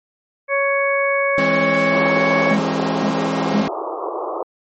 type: harmonic tone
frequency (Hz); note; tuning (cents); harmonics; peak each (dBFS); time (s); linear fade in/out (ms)
556; C#5; +5; 1 / 2 / 3 / 4; -18 / -23 / -25 / -20; 0.48-2.57; 50
type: chord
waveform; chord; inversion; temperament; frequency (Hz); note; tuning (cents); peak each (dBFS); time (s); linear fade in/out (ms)
sawtooth; E augmented; none; equal with one note detuned; 164.81 / 207.7 / 267.9; E3 / G#3 / B#3; 0 / 0 / +41; -21 / -20 / -18; 1.38-3.68; 0
type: band-pass noise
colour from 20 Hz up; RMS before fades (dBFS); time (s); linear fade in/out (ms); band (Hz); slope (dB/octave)
pink; -25; 1.92-4.43; 5; 330 to 1200; 96
type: tone bursts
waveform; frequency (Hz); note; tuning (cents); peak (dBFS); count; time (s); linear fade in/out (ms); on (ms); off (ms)
sine; 207.7; G#3; 0; -15; 3; 2.51-3.622; 5; 84; 430
effects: low-pass 6000 Hz 12 dB/octave + MP3 32 kbps